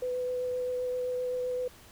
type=tone with vibrato; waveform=sine; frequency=500 Hz; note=B4; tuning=21 cents sharp; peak=-29 dBFS; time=0.02-1.68 s; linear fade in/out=5 ms; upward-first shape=triangle; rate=7.7 Hz; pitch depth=13 cents each way; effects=pink hiss -54 dBFS RMS until 1.91 s